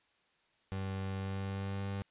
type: tone with pitch glide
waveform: 30% pulse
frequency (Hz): 96.2 to 98.51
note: G2 to G2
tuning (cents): -32 to +9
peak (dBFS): -33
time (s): 0.72-2.02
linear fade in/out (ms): 0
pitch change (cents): +41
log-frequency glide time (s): 1.1-1.88
effects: white hiss -72 dBFS RMS until 2.1 s + resampled to 8000 Hz